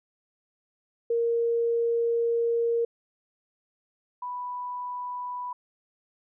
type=tone pair in turn; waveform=sine; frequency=466.2 / 987.8 Hz; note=A#4 / B5; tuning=0 / 0 cents; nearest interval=octave + minor second; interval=1300 cents; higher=second; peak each=-22 / -31 dBFS; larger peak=first; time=1.1-2.85 / 4.22-5.53 s; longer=first; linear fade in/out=5 ms; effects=none